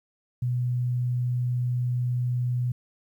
sine tone, 123.47 Hz, B2, in tune, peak -23 dBFS, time 0.42-2.72 s, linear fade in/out 5 ms, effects 10-bit

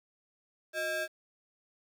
square ring-modulated tone, 493.5 Hz, B4, 1 cent flat, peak -29 dBFS, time 0.73-1.08 s, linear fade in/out 50 ms, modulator 1120 Hz, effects 10-bit

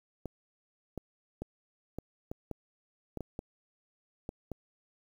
clicks, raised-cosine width 2 ms, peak -24 dBFS, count 11, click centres 0.257 / 0.977 / 1.42 / 1.986 / 2.315 / 2.513 / 3.173 / 3.207 / 3.391 / 4.291 / 4.517 s, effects 9-bit

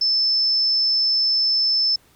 sine tone, 5270 Hz, E8, 1 cent flat, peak -16 dBFS, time 0.01-1.96 s, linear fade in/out 5 ms, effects pink hiss -56 dBFS RMS until 2.15 s

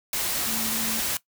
sine tone in noise, 223.8 Hz, A3, 30 cents sharp, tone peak -33 dBFS, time 0.47-1 s, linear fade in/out 2 ms, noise white, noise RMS -27 dBFS, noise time 0.13-1.17 s, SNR -9 dB, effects noise-tail reverb RT60 0.1 s tail -18 dB re dry

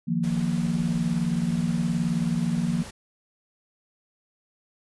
sine chord, Eb suspended second, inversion none, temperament equal, 155.56 / 174.61 / 233.1 Hz, Eb3 / F3 / Bb3, 0 / 0 / 0 cents, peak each -29 / -25 / -27 dBFS, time 0.07-2.84 s, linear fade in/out 20 ms
pink noise, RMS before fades -41 dBFS, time 0.23-2.91 s, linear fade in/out 10 ms
effects resampled to 24000 Hz

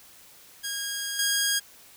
10% pulse tone with level steps, 1633 Hz, G#6, 30 cents flat, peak -21 / -14 dBFS, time 0.63-1.6 s, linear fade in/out 20 ms, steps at 1.19 s, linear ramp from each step 2 ms, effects white hiss -52 dBFS RMS until 1.96 s

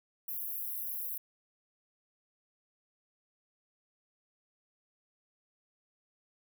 white high-pass noise, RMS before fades -38 dBFS, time 0.28-1.18 s, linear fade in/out 5 ms, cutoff 11000 Hz, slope 96 dB/octave, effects none

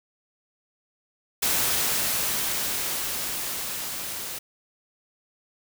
white noise with level ramp, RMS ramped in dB -23 to -34 dBFS, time 1.42-4.39 s, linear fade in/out 10 ms, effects none

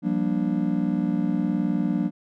triangle chord, G minor seventh, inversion third, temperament just, 176.4 / 196 / 235.2 / 294 Hz, F3 / G3 / Bb3 / D4, +18 / 0 / +16 / +2 cents, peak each -25 dBFS, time 0.02-2.11 s, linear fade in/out 50 ms, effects none

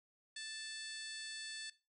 harmonic tone with a mistuned harmonic, 880 Hz, A5, in tune, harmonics 2 / 3 / 4 / 5 / 6 / 7 / 8 / 9 / 10, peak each -49 / -56 / -50 / -49 / -60 / -59 / -63 / -54 / -56 dBFS, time 0.36-1.7 s, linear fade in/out 5 ms, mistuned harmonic 5, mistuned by +17 cents, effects noise-tail reverb RT60 0.3 s tail -18 dB re dry

